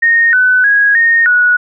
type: tone with pitch steps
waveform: sine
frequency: 1851 / 1500 / 1653 / 1847 / 1464 Hz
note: A#6 / F#6 / G#6 / A#6 / F#6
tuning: -13 / +23 / -9 / -16 / -19 cents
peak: -6 dBFS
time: 0.02-1.57 s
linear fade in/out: 10 ms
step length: 310 ms
effects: none